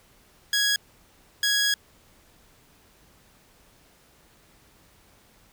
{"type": "tone bursts at uneven times", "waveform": "15% pulse", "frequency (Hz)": 1661.2, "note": "G#6", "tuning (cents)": 0, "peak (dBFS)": -14, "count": 2, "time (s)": [[0.53, 0.76], [1.43, 1.74]], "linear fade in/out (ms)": 2, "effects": ["pink hiss -58 dBFS RMS until 5.52 s"]}